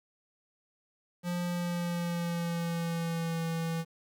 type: tone with pitch glide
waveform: square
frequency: 175.7 to 164.88 Hz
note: F3 to E3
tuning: +11 to +1 cents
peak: -31 dBFS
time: 1.23-3.85 s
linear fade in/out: 50 ms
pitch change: -110 cents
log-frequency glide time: 1.45-3.45 s
effects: 10-bit